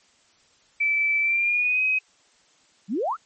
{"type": "tone with pitch glide", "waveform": "sine", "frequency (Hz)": [2318, 2528], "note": ["D7", "D#7"], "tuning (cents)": [-23, 27], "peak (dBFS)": -19, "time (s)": [0.8, 1.99], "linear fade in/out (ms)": 10, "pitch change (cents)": 150, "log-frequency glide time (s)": [1.21, 1.83]}
{"type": "exponential sweep", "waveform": "sine", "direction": "up", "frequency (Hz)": [175.3, 1480], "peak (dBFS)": -22, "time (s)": [2.88, 3.17], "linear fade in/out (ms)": 50}
{"effects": ["white hiss -60 dBFS RMS until 3.25 s", "MP3 32 kbps"]}